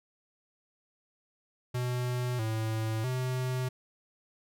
square tone with pitch steps, 124.1 / 110.6 / 127.9 Hz, B2 / A2 / C3, +9 / +9 / -39 cents, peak -30 dBFS, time 1.74-3.69 s, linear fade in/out 10 ms, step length 650 ms, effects none

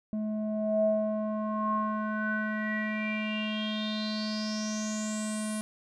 square tone with low-pass filter sweep, 214.4 Hz, A3, 45 cents flat, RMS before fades -31 dBFS, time 0.13-5.61 s, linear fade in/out 0 ms, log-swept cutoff 430 to 10000 Hz, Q 8.6, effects none

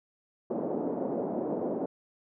pink band-pass noise, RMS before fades -32 dBFS, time 0.5-1.86 s, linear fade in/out 5 ms, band 220 to 670 Hz, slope 24 dB/octave, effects none

